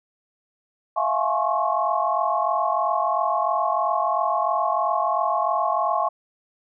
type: tone cluster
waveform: sine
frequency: 658 / 705 / 844 / 1066 / 1109 Hz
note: E5 / F5 / G#5 / C6 / C#6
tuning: -3 / +16 / +28 / +32 / 0 cents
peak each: -26 dBFS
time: 0.96-6.09 s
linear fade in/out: 10 ms
effects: none